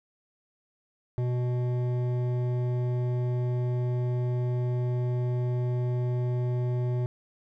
sine tone with hard clipping, 123.47 Hz, B2, in tune, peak -27 dBFS, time 1.18-7.06 s, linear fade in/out 0 ms, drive 11 dB, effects none

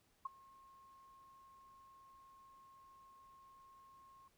sine tone with ADSR envelope, 1076 Hz, C6, 48 cents sharp, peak -36 dBFS, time 0.25-4.28 s, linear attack 7 ms, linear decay 16 ms, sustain -24 dB, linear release 3 ms, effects pink hiss -75 dBFS RMS until 4.37 s

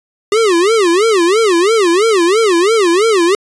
square tone with vibrato, 392 Hz, G4, in tune, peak -9 dBFS, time 0.32-3.35 s, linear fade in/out 2 ms, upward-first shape sine, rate 3 Hz, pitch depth 270 cents each way, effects resampled to 22050 Hz

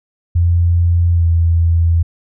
sine tone with pitch glide, 86 to 83.75 Hz, F2 to E2, -26 to +28 cents, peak -9 dBFS, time 0.35-2.03 s, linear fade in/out 10 ms, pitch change -46 cents, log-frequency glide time 1.13-1.25 s, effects none

